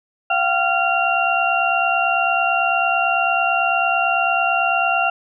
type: tone cluster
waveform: sine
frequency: 696 / 765 / 1382 / 2760 Hz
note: F5 / G5 / F6 / F7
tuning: -6 / -42 / -19 / -21 cents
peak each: -21 dBFS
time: 0.3-5.1 s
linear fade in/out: 5 ms
effects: none